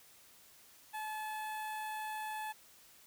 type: tone with notch filter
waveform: sawtooth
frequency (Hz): 862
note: A5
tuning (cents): -36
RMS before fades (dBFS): -41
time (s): 0.93-2.53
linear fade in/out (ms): 20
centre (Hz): 5400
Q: 0.74
effects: white hiss -61 dBFS RMS until 3.06 s